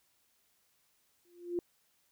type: tone with exponential growth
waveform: sine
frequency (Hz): 349.2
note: F4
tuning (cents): 0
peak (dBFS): -28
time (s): 1.25-1.59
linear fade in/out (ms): 1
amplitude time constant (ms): 73
effects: white hiss -73 dBFS RMS until 2.11 s